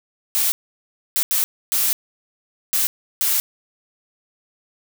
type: noise bursts at uneven times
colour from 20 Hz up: blue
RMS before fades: -19 dBFS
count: 6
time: 0.35-0.52 / 1.16-1.23 / 1.31-1.44 / 1.72-1.93 / 2.73-2.87 / 3.21-3.4 s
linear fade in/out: 0 ms
effects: none